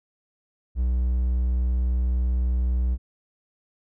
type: tone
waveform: triangle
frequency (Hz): 61.8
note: B1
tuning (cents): +2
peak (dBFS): -18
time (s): 0.75-2.98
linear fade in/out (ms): 50
effects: none